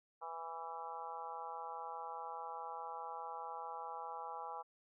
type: harmonic tone with a mistuned harmonic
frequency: 164.81 Hz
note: E3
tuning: in tune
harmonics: 3 / 4 / 5 / 6 / 7 / 8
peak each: -53 / -55 / -46 / -49 / -50 / -54 dBFS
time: 0.21-4.63 s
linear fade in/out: 20 ms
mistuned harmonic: 8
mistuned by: +23 cents
effects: none